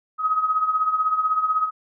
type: tone with tremolo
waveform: sine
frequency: 1266 Hz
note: D#6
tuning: 30 cents sharp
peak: -15 dBFS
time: 0.18-1.71 s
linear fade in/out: 50 ms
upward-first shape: triangle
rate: 16 Hz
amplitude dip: 75%
effects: none